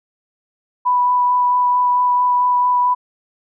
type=tone with vibrato; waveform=sine; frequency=987.8 Hz; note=B5; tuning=in tune; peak=-12 dBFS; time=0.85-2.95 s; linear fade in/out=20 ms; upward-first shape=sine; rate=4.5 Hz; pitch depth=9 cents each way; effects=none